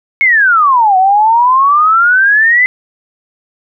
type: exponential two-way sweep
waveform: sine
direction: down then up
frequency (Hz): 2217 to 736 to 2045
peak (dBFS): -5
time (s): 0.21-2.66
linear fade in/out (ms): 0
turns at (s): 0.97
effects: none